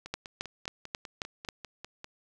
two click trains, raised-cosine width 0.2 ms, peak -24 / -15 dBFS, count 11 / 6, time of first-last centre 0.06-2.044 / 0.14-1.488 s, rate 5.04 / 3.71 Hz, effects none

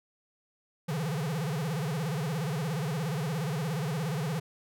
square tone with vibrato, 153.8 Hz, D#3, 20 cents flat, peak -30 dBFS, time 0.88-4.4 s, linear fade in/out 10 ms, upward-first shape sine, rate 17 Hz, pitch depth 230 cents each way, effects none

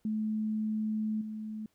sine tone with level steps, 216.1 Hz, A3, 31 cents flat, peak -29 / -36 dBFS, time 0.05-1.66 s, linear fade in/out 2 ms, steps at 1.21 s, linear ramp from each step 5 ms, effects pink hiss -74 dBFS RMS until 1.74 s

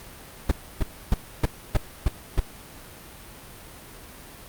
brown noise bursts, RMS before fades -17 dBFS, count 7, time 0.49-2.398 s, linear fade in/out 5 ms, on 24 ms, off 290 ms, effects pink hiss -44 dBFS RMS until 4.48 s + Opus 48 kbps

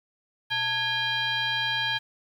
sine tone with frequency modulation, 2426 Hz, D#7, 44 cents flat, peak -24 dBFS, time 0.5-1.99 s, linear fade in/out 20 ms, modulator 768 Hz, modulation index 1.9, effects 9-bit

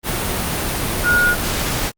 sine tone in noise, 1439 Hz, F#6, 49 cents flat, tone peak -12 dBFS, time 1.03-1.36 s, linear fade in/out 50 ms, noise pink, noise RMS -21 dBFS, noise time 0.03-1.92 s, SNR +6 dB, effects Opus 32 kbps

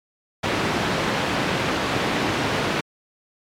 pink band-pass noise, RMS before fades -23 dBFS, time 0.43-2.81 s, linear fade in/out 10 ms, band 140 to 3400 Hz, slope 12 dB/octave, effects MP3 96 kbps

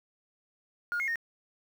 sine tone with pitch steps, 1426 / 2153 / 1846 Hz, F6 / C7 / A#6, +36 / +49 / -17 cents, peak -27 dBFS, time 0.92-1.157 s, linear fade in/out 0 ms, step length 79 ms, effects tanh soft clip ceiling -25 dBFS + 9-bit

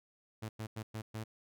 sawtooth tone bursts at uneven times, 110 Hz, A2, in tune, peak -35 dBFS, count 5, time 0.42-0.49 / 0.59-0.67 / 0.76-0.83 / 0.94-1.02 / 1.14-1.24 s, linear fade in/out 10 ms, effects none

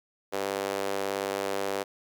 sawtooth tone with high-pass filter, 98.5 Hz, G2, 9 cents sharp, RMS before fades -31 dBFS, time 0.32-1.84 s, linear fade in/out 20 ms, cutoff 470 Hz, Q 2, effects none

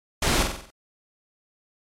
pink noise with echo, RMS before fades -22 dBFS, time 0.22-0.43 s, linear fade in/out 5 ms, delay 46 ms, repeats 6, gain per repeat -5 dB, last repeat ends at 0.706 s, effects low-pass 10000 Hz 12 dB/octave + MP3 96 kbps

